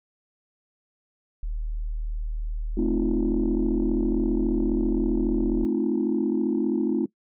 sine tone, 38.54 Hz, D#1, 16 cents flat, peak -26 dBFS, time 1.43-5.65 s, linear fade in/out 0 ms
sine chord, F dominant seventh, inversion first, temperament just, 218.3 / 261.9 / 314.3 / 349.2 Hz, A3 / C4 / Eb4 / F4, -13 / +2 / +18 / 0 cents, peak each -26 dBFS, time 2.77-7.06 s, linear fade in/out 5 ms
effects noise-tail reverb RT60 0.1 s tail -20 dB re dry + tanh soft clip ceiling -14 dBFS

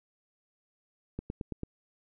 click train, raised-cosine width 3 ms, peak -22 dBFS, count 5, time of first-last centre 1.19-1.633 s, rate 9.02 Hz, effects none

